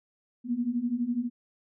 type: beating tone pair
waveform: sine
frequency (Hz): 233.1 / 245.1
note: A#3 / B3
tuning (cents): 0 / -13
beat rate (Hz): 12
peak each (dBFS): -31 / -28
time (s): 0.44-1.3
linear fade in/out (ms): 50
effects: none